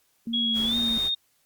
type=tone with vibrato; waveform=sine; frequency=228.7 Hz; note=A#3; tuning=33 cents flat; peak=-28 dBFS; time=0.27-0.98 s; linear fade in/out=2 ms; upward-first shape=triangle; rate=2.4 Hz; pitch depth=51 cents each way
type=tone with pitch glide; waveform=sine; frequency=3322 to 3686 Hz; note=G#7 to A#7; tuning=0 to -20 cents; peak=-23 dBFS; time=0.33-1.15 s; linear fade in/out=10 ms; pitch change=+180 cents; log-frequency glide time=0.64-0.76 s
type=noise; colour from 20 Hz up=pink; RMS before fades=-39 dBFS; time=0.53-1.11 s; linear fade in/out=50 ms
effects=white hiss -67 dBFS RMS until 1.45 s + Opus 48 kbps